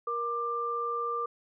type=tone pair together; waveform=sine; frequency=471 / 1186.8 Hz; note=A#4 / D6; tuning=+18 / +18 cents; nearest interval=octave + major third; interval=1600 cents; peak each=-35 / -30 dBFS; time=0.07-1.26 s; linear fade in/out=5 ms; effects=none